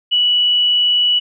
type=tone; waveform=sine; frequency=2946 Hz; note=F#7; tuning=8 cents flat; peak=-11 dBFS; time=0.11-1.2 s; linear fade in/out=20 ms; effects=none